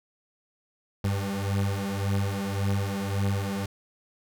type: beating tone pair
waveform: 30% pulse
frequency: 98 / 99.8 Hz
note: G2 / G2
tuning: 0 / +32 cents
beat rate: 1.8 Hz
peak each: -26 dBFS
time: 1.04-3.66 s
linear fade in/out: 5 ms
effects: none